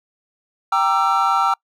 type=chord; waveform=triangle; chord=E half-diminished seventh; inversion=first; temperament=equal with one note detuned; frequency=784 / 932.3 / 1174.7 / 1340 Hz; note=G5 / Bb5 / D6 / E6; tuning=0 / 0 / 0 / +28 cents; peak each=-18 / -20 / -22 / -16 dBFS; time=0.72-1.54 s; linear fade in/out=5 ms; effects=noise-tail reverb RT60 0.1 s tail -26 dB re dry